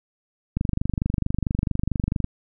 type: click train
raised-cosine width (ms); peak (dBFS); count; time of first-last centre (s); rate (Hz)
5; -10; 42; 0.57-2.243; 24.5
effects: none